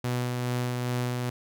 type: tone with tremolo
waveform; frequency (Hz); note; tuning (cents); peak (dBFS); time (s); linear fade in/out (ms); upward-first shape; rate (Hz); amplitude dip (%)
sawtooth; 123.47; B2; 0; -22; 0.04-1.3; 5; sine; 2.4; 25
effects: none